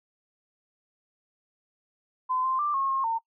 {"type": "tone with pitch steps", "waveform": "sine", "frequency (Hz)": [1023, 1045, 1181, 1085, 1074, 909], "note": ["C6", "C6", "D6", "C#6", "C6", "A#5"], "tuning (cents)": [-39, -2, 9, -37, 45, -44], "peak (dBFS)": -24, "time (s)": [2.29, 3.19], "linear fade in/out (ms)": 20, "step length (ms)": 150, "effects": ["noise-tail reverb RT60 0.1 s tail -23 dB re dry"]}